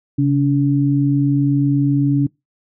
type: tone pair together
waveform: sine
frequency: 136.99 / 284.8 Hz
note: C#3 / C#4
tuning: -20 / +47 cents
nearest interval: octave + minor second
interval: 1267 cents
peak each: -15 dBFS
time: 0.18-2.27 s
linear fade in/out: 10 ms
effects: noise-tail reverb RT60 0.2 s tail -23 dB re dry